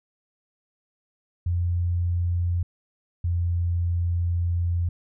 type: tone pair in turn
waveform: sine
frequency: 87.31 / 86.51 Hz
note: F2 / F2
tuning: 0 / -16 cents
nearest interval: unison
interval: 16 cents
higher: first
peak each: -21 dBFS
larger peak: neither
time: 1.46-2.63 / 3.24-4.89 s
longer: second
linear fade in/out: 5 ms
effects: none